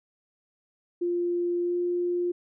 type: tone with pitch glide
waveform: sine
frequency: 349.2 to 352.2 Hz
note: F4 to F4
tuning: 0 to +15 cents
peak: -24 dBFS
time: 1.01-2.32 s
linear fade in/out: 10 ms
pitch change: +15 cents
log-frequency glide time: 1.62-1.76 s
effects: none